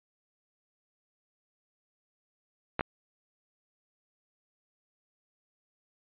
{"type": "clicks", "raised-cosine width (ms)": 0.5, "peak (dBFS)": -13, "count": 2, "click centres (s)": [2.794, 2.809], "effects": ["resampled to 8000 Hz"]}